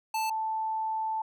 square / sine tone pair in turn, 880 / 880 Hz, A5 / A5, 0 / 0 cents, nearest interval unison, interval 0 cents, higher neither, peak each -28 dBFS, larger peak neither, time 0.14-0.3 / 0.3-1.22 s, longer second, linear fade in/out 5 ms, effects none

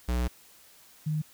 square / sine tone pair in turn, 61 / 153.71 Hz, B1 / D#3, -21 / -21 cents, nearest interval octave + major third, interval 1600 cents, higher second, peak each -26 dBFS, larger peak neither, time 0.08-0.28 / 1.06-1.22 s, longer first, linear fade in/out 10 ms, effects white hiss -56 dBFS RMS until 1.33 s

